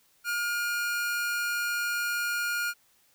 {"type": "tone pair together", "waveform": "45% pulse", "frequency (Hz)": [1421, 2406], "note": ["F6", "D7"], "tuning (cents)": [30, 41], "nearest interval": "major sixth", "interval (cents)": 911, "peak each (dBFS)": [-28, -37], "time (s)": [0.24, 2.74], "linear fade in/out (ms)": 50, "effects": ["white hiss -65 dBFS RMS until 3.14 s"]}